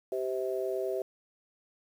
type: harmonic tone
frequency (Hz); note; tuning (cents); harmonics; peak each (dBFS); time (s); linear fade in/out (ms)
129.4; C3; -19; 3 / 4 / 5; -32 / -36 / -35; 0.12-1.02; 2
effects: 9-bit